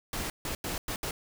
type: noise bursts at uneven times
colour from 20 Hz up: pink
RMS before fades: -34 dBFS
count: 5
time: 0.13-0.3 / 0.45-0.55 / 0.64-0.78 / 0.88-0.96 / 1.03-1.11 s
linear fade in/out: 2 ms
effects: none